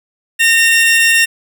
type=tone pair together; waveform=40% pulse; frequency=1833 / 2746 Hz; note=A#6 / F7; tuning=-30 / -30 cents; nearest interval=perfect fifth; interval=700 cents; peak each=-10 dBFS; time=0.39-1.26 s; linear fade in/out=20 ms; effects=none